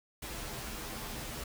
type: noise with comb filter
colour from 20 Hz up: pink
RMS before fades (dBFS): -41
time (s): 0.22-1.44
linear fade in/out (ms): 5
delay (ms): 11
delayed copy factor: -0.75
effects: none